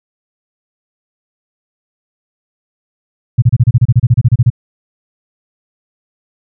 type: tone bursts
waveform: sine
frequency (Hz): 120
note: B2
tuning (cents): -49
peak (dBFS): -3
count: 16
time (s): 3.38-4.502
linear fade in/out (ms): 10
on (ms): 42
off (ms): 30
effects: none